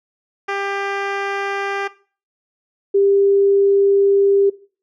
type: tone pair in turn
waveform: 10% pulse / sine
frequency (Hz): 397.3 / 397.3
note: G4 / G4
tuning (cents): +23 / +23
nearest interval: unison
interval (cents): 0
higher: neither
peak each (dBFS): -11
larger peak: neither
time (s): 0.48-1.88 / 2.94-4.5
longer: second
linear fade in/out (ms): 10
effects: noise-tail reverb RT60 0.4 s tail -19 dB re dry + low-pass 3000 Hz 12 dB/octave